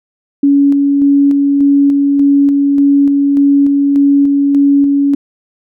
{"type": "tone with tremolo", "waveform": "sine", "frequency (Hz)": 281.4, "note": "C#4", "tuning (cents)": 26, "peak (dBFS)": -5, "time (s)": [0.43, 5.15], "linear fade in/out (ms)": 5, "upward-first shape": "square", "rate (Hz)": 1.7, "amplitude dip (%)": 25, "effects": []}